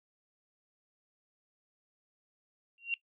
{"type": "tone with exponential growth", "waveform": "sine", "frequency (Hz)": 2757, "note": "F7", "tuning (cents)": -23, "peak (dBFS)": -25, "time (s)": [2.78, 2.94], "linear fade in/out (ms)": 1, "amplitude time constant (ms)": 34, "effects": ["noise-tail reverb RT60 0.1 s tail -19 dB re dry"]}